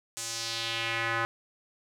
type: tone with band-pass filter sweep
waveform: square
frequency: 114.9 Hz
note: A#2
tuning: 25 cents flat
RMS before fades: -32 dBFS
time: 0.17-1.25 s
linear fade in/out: 0 ms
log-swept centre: 7700 to 1400 Hz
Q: 2
effects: none